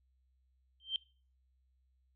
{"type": "tone with exponential growth", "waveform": "sine", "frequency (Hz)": 3136, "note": "G7", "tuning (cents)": 0, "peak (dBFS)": -28, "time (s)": [0.8, 0.96], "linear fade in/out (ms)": 1, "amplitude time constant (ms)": 34, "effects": ["noise-tail reverb RT60 0.4 s tail -22 dB re dry", "added 64 Hz sine -70 dBFS peak until 2.15 s"]}